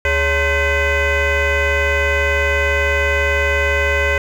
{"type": "tone with frequency modulation", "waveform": "sine", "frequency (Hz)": 1049, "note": "C6", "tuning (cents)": 4, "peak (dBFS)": -11, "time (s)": [0.05, 4.18], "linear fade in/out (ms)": 2, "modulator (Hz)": 488, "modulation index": 2.8, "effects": ["tanh soft clip ceiling -12 dBFS", "7-bit"]}